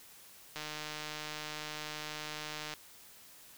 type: click train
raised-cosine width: 0.2 ms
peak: -23 dBFS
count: 332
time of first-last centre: 0.56-2.738 s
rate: 152 Hz
effects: white hiss -56 dBFS RMS until 3.57 s